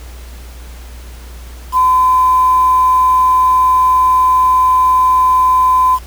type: tone with quantisation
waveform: sine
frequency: 1018 Hz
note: C6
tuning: 48 cents flat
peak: -7 dBFS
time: 1.72-5.99 s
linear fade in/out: 50 ms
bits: 5
effects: added 60 Hz sine -29 dBFS peak until 6.06 s + pink hiss -39 dBFS RMS until 6.06 s